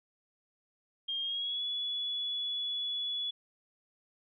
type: tone with pitch glide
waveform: sine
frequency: 3217 to 3408 Hz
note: G7 to G#7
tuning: +44 to +44 cents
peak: -32 dBFS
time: 1.08-3.31 s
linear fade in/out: 10 ms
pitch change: +100 cents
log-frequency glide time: 1.21-1.64 s
effects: none